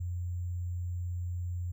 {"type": "tone with sample-and-hold", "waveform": "sine", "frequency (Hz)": 88.2, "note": "F2", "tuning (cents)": 18, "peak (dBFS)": -32, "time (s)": [0, 1.72], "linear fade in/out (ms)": 10, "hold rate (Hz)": 7350, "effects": []}